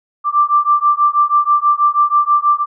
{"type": "beating tone pair", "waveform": "sine", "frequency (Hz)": [1174.7, 1180.9], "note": ["D6", "D6"], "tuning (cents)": [0, 9], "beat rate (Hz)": 6.2, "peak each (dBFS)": -13, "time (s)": [0.24, 2.66], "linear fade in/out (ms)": 50, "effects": []}